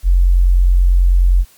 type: tone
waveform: sine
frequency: 44.71 Hz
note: F1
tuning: 41 cents sharp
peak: -7 dBFS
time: 0.03-1.45 s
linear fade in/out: 50 ms
effects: white hiss -48 dBFS RMS until 1.57 s + MP3 96 kbps